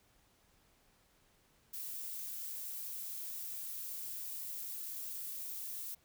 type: noise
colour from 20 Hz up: violet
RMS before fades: -43 dBFS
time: 1.73-5.95 s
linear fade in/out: 10 ms
effects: pink hiss -70 dBFS RMS until 6.04 s

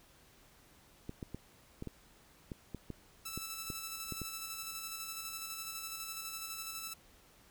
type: clicks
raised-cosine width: 3 ms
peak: -28 dBFS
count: 12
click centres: 1.094 / 1.228 / 1.346 / 1.824 / 1.873 / 2.518 / 2.747 / 2.903 / 3.376 / 3.702 / 4.123 / 4.217 s
type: tone with tremolo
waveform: 5% pulse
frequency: 1318.5 Hz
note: E6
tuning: in tune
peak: -28 dBFS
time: 3.25-6.94 s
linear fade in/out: 10 ms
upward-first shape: square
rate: 12 Hz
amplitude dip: 30%
effects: pink hiss -63 dBFS RMS until 7.5 s

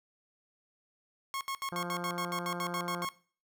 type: tone bursts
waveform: sawtooth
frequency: 1089 Hz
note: C#6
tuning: 31 cents flat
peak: -30 dBFS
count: 13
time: 1.34-3.089 s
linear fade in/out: 0 ms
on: 69 ms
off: 71 ms
type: harmonic tone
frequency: 174.9 Hz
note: F3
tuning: 3 cents sharp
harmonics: 1 / 2 / 3 / 4 / 5 / 6 / 7 / 8 / 9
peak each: -39 / -42 / -44 / -45 / -46 / -47 / -47 / -48 / -49 dBFS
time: 1.72-3.05 s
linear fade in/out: 2 ms
effects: noise-tail reverb RT60 0.4 s tail -18 dB re dry

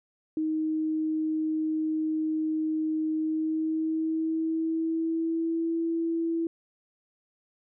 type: tone with pitch glide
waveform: sine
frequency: 313.4 to 331.1 Hz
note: D#4 to E4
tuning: +13 to +8 cents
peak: -25 dBFS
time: 0.37-6.47 s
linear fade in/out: 2 ms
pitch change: +95 cents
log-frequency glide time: 3.14-5.78 s
effects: none

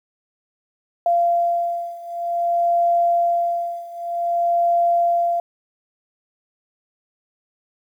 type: beating tone pair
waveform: sine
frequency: 689 / 689.53 Hz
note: F5 / F5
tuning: -24 / -22 cents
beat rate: 0.53 Hz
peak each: -19 / -21 dBFS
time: 1.06-5.4 s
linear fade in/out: 2 ms
effects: 9-bit

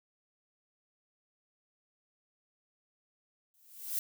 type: noise with exponential growth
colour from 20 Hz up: violet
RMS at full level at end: -31 dBFS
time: 3.54-3.99 s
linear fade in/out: 1 ms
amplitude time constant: 97 ms
effects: none

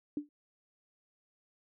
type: tone with exponential decay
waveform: sine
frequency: 293.7 Hz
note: D4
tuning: in tune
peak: -28 dBFS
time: 0.17-0.29 s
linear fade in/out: 2 ms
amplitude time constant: 24 ms
effects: none

